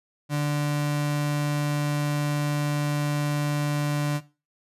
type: tone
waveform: 35% pulse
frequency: 146.83 Hz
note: D3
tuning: in tune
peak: -21 dBFS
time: 0.29-4.21 s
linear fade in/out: 50 ms
effects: noise-tail reverb RT60 0.3 s tail -17 dB re dry + resampled to 32000 Hz